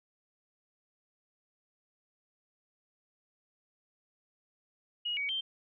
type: tone with pitch steps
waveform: sine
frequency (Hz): 2891 / 2257 / 3148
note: F#7 / C#7 / G7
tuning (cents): -41 / +31 / +7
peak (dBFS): -31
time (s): 5.05-5.41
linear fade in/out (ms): 10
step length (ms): 120
effects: none